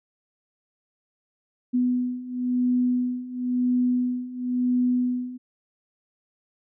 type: beating tone pair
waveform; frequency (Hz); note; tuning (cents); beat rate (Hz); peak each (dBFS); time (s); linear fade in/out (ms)
sine; 247.9 / 248.87; B3 / B3; +7 / +13; 0.97; -26 / -23; 1.73-5.38; 20
effects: none